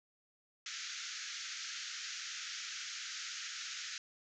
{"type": "band-pass noise", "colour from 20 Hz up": "white", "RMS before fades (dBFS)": -44, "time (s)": [0.66, 3.98], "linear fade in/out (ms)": 2, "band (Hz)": [1300, 6900], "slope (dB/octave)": 96, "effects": []}